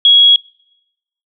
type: tone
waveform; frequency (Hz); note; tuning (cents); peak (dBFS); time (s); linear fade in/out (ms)
sine; 3322; G#7; 0; -4; 0.05-0.36; 2
effects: noise-tail reverb RT60 0.9 s tail -25 dB re dry